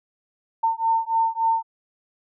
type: beating tone pair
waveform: sine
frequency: 903 / 906.5 Hz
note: A5 / A#5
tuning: +45 / -49 cents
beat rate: 3.5 Hz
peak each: -22 dBFS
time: 0.63-1.63 s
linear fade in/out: 10 ms
effects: none